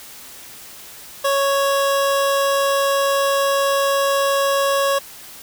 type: tone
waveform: 25% pulse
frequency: 554 Hz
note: C#5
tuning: 1 cent flat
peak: -12 dBFS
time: 1.24-4.99 s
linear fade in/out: 10 ms
effects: white hiss -39 dBFS RMS until 5.42 s